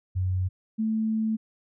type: tone pair in turn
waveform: sine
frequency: 92.5 / 220 Hz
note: F#2 / A3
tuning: 0 / 0 cents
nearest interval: octave + minor third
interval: 1500 cents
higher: second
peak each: -23 dBFS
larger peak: neither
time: 0.15-0.49 / 0.78-1.37 s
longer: second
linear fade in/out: 20 ms
effects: none